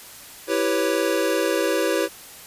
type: chord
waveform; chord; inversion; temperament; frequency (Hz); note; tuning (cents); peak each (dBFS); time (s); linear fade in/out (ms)
square; C# half-diminished seventh; first; equal; 329.6 / 392 / 493.9 / 554.4; E4 / G4 / B4 / C#5; 0 / 0 / 0 / 0; -26; 0.47-2.09; 50
effects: white hiss -42 dBFS RMS until 2.46 s + resampled to 32000 Hz